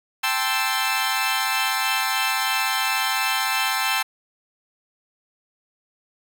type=chord; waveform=15% pulse; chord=A minor seventh; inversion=third; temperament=equal; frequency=784 / 880 / 1046.5 / 1318.5 Hz; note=G5 / A5 / C6 / E6; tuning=0 / 0 / 0 / 0 cents; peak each=-20 dBFS; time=0.23-4.03 s; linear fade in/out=10 ms; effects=none